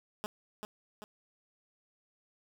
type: tone with echo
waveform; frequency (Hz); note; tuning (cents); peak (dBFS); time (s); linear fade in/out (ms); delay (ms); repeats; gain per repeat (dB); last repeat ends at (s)
10% pulse; 211.1; G#3; +29; -27; 0.24-0.26; 0; 390; 2; -5; 1.04
effects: none